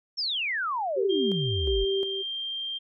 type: exponential sweep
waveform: sine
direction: down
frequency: 5560 to 41.11 Hz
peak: -26 dBFS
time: 0.17-1.85 s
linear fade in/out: 20 ms
type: tone with tremolo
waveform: sine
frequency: 390 Hz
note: G4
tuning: 9 cents flat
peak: -24 dBFS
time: 0.96-2.23 s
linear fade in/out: 20 ms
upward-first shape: square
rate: 1.4 Hz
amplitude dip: 60%
type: tone with pitch glide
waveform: sine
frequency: 3200 to 3178 Hz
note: G7 to G7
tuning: +35 to +23 cents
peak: -30 dBFS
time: 1.09-2.79 s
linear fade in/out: 20 ms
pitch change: -12 cents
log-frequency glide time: 1.25-1.36 s
effects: none